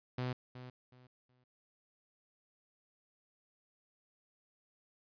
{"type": "tone with echo", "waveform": "sawtooth", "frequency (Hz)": 125.9, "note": "B2", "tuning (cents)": 34, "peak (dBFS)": -31, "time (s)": [0.18, 0.33], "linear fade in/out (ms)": 5, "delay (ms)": 370, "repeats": 3, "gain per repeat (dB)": -12, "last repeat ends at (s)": 1.44, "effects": ["resampled to 11025 Hz"]}